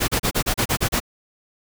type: noise bursts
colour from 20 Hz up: pink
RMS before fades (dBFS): -20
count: 9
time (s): 0-1.002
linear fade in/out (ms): 20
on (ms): 82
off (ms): 33
effects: none